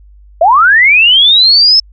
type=linear sweep; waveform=sine; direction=up; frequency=615 to 5300 Hz; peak=-3 dBFS; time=0.41-1.8 s; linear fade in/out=5 ms; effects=added 50 Hz sine -36 dBFS peak until 1.92 s